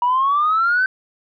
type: exponential sweep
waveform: sine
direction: up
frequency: 958 to 1548 Hz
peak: -13 dBFS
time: 0.02-0.86 s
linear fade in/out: 2 ms
effects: tanh soft clip ceiling -10 dBFS